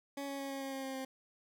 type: tone with pitch steps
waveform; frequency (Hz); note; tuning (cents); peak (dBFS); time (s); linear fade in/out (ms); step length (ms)
20% pulse; 279.5 / 277.2 / 275 / 272.8 / 270.6 / 268.4 / 266.3 / 264.1; C#4 / C#4 / C#4 / C#4 / C#4 / C4 / C4 / C4; +14 / 0 / -14 / -28 / -42 / +44 / +31 / +16; -34; 0.17-1.05; 5; 110
effects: none